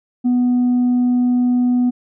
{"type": "tone with tanh clipping", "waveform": "sine", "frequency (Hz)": 246.9, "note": "B3", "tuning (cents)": 0, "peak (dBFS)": -13, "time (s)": [0.24, 1.91], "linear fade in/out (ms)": 20, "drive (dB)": 1, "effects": []}